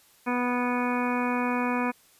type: harmonic tone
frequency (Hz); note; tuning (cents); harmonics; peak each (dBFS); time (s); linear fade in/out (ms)
246.1; B3; -6; 1 / 2 / 3 / 4 / 5 / 6 / 7 / 9 / 10; -27 / -33 / -35 / -31 / -36 / -38 / -38 / -38 / -37; 0.26-1.92; 20
effects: white hiss -59 dBFS RMS until 2.19 s + resampled to 32000 Hz